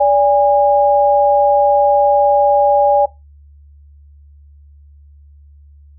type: tone pair together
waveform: sine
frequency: 577.7 / 817 Hz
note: D5 / G#5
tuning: -29 / -29 cents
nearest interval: tritone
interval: 600 cents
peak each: -11 dBFS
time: 0-3.06 s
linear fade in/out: 10 ms
effects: noise-tail reverb RT60 0.2 s tail -18 dB re dry + added 72 Hz sine -40 dBFS peak until 5.98 s